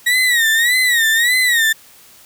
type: tone with vibrato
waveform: 35% pulse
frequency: 1900 Hz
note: A#6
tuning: 33 cents sharp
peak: -10 dBFS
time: 0.06-1.73 s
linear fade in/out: 10 ms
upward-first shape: sine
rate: 1.7 Hz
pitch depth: 120 cents each way
effects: white hiss -45 dBFS RMS until 2.25 s